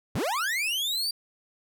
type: linear sweep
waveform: 40% pulse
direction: up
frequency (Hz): 61.74 to 4759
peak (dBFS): -25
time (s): 0.15-1.11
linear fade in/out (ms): 5
effects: none